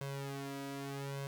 sawtooth tone with flanger, 138.59 Hz, C#3, in tune, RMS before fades -42 dBFS, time 0.01-1.27 s, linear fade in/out 0 ms, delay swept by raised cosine 1.9 to 3.1 ms, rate 0.8 Hz, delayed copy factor +1, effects none

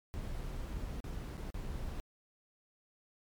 brown noise with dropouts, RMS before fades -40 dBFS, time 0.14-2 s, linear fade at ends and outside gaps 0 ms, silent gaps 0.433-0.438 / 1.004-1.041 / 1.371-1.377 / 1.503-1.544 s, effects MP3 96 kbps

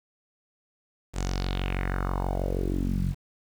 sawtooth tone with low-pass filter sweep, 46.25 Hz, F#1, in tune, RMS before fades -28 dBFS, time 1.13-3.15 s, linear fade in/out 50 ms, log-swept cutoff 8200 to 140 Hz, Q 3.7, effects 8-bit

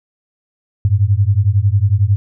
sine beating tone pair, 95.3 / 106.3 Hz, G2 / G#2, -48 / +41 cents, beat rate 11 Hz, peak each -13 dBFS, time 0.85-2.16 s, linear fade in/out 0 ms, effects none

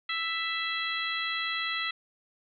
harmonic tone with a mistuned harmonic, 661 Hz, E5, 5 cents sharp, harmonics 2 / 3 / 4 / 5 / 6, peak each -36 / -33 / -37 / -35 / -38 dBFS, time 0.09-1.91 s, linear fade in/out 5 ms, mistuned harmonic 6, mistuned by +18 cents, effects none

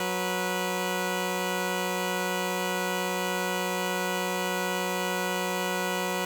10% pulse tone pair together, 183.54 / 490 Hz, F#3 / B4, -14 / -14 cents, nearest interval octave + perfect fourth, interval 1700 cents, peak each -21 / -22 dBFS, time 0-6.25 s, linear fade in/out 2 ms, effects none

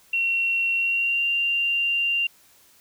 sine tone with pitch glide, 2731 to 2780 Hz, F7 to F7, -39 to -9 cents, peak -20 dBFS, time 0.13-2.27 s, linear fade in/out 5 ms, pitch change +30 cents, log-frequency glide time 0.75-1.27 s, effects white hiss -56 dBFS RMS until 2.8 s

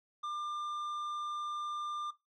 sine tone with tanh clipping, 1196 Hz, D6, 31 cents sharp, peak -37 dBFS, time 0.23-2.11 s, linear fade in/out 10 ms, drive 8 dB, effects noise-tail reverb RT60 0.2 s tail -18 dB re dry

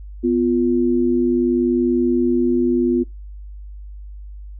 sine tone pair together, 248.9 / 349.6 Hz, B3 / F4, +14 / +2 cents, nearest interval tritone, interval 588 cents, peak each -17 dBFS, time 0.23-3.04 s, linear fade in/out 20 ms, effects noise-tail reverb RT60 0.2 s tail -24 dB re dry + added 50 Hz sine -32 dBFS peak until 4.59 s

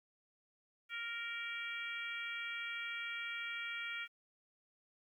harmonic tone, 466.2 Hz, A#4, in tune, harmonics 3 / 4 / 5 / 6 / 7, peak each -45 / -47 / -43 / -52 / -49 dBFS, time 0.89-4.08 s, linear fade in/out 50 ms, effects 12-bit

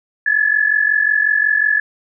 sine tone pair together, 1691 / 1736.5 Hz, G#6 / A6, +31 / -23 cents, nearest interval unison, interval 46 cents, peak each -15 dBFS, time 0.26-1.8 s, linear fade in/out 5 ms, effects none

